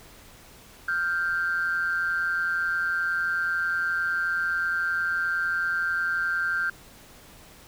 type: tone pair together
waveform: sine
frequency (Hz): 1396.9 / 1568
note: F6 / G6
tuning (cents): 0 / 0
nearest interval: major second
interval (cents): 200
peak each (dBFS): -26 / -25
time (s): 0.88-6.7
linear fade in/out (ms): 5
effects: tanh soft clip ceiling -17 dBFS + pink hiss -50 dBFS RMS until 7.67 s